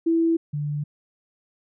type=tone pair in turn; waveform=sine; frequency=330.3 / 147.13 Hz; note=E4 / D3; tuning=+4 / +4 cents; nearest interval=octave + major second; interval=1400 cents; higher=first; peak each=-17 / -24 dBFS; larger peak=first; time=0.06-0.37 / 0.53-0.84 s; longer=neither; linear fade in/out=10 ms; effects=none